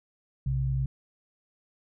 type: tone pair together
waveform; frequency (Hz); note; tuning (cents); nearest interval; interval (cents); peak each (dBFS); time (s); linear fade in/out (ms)
sine; 61.74 / 132.04; B1 / C3; 0 / +16; octave + minor second; 1316; -30 / -26; 0.46-0.86; 5
effects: none